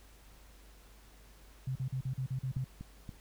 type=tone bursts; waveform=sine; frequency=130.81 Hz; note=C3; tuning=in tune; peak=-32 dBFS; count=8; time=1.67-2.644 s; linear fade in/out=5 ms; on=85 ms; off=42 ms
type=clicks; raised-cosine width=5 ms; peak=-30 dBFS; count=3; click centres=2.568 / 2.81 / 3.092 s
effects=added 50 Hz sine -56 dBFS peak until 3.2 s + pink hiss -61 dBFS RMS until 3.2 s